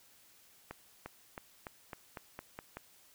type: accelerating click train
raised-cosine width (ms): 0.5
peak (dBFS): -27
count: 9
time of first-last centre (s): 0.71-2.77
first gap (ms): 350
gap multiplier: 0.91
effects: white hiss -63 dBFS RMS until 3.14 s